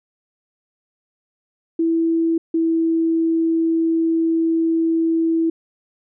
sine tone pair in turn, 329.4 / 327.7 Hz, E4 / E4, -1 / -10 cents, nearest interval unison, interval 9 cents, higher first, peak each -15 / -15 dBFS, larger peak neither, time 1.79-2.38 / 2.54-5.5 s, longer second, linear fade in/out 5 ms, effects none

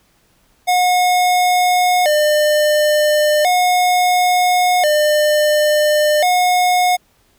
square tone with vibrato, 660 Hz, E5, 2 cents sharp, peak -12 dBFS, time 0.67-6.97 s, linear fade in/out 20 ms, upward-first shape square, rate 0.36 Hz, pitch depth 160 cents each way, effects pink hiss -57 dBFS RMS until 7.38 s

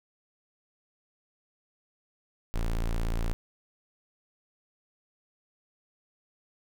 square tone, 28.4 Hz, A#0, 44 cents flat, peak -27 dBFS, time 2.54-3.33 s, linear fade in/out 0 ms, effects none

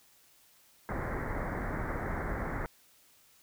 pink low-pass noise, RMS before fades -35 dBFS, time 0.89-2.66 s, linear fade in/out 0 ms, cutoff 2100 Hz, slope 96 dB/octave, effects white hiss -63 dBFS RMS until 3.42 s

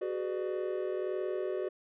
triangle chord, G# half-diminished seventh, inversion third, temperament just, 373.8 / 415.3 / 498.4 / 598 Hz, F#4 / G#4 / B4 / D5, +18 / 0 / +16 / +31 cents, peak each -32 / -38 / -38 / -37 dBFS, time 0.01-1.69 s, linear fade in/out 10 ms, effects resampled to 8000 Hz

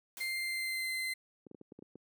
white noise with exponential decay, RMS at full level -44 dBFS, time 0.17-0.47 s, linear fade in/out 1 ms, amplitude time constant 65 ms
35% pulse tone with pitch glide, 2100 to 2064 Hz, C7 to C7, +6 to -24 cents, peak -32 dBFS, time 0.2-1.14 s, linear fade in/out 10 ms, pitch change -30 cents, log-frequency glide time 0.31-0.91 s
clicks, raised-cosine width 3 ms, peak -31 dBFS, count 8, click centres 1.467 / 1.513 / 1.547 / 1.613 / 1.721 / 1.79 / 1.824 / 1.956 s
effects high-pass 300 Hz 12 dB/octave

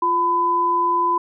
sine tone pair together, 349.2 / 1004.4 Hz, F4 / B5, 0 / +29 cents, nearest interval octave + tritone, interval 1829 cents, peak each -26 / -16 dBFS, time 0.02-1.18 s, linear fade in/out 5 ms, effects none

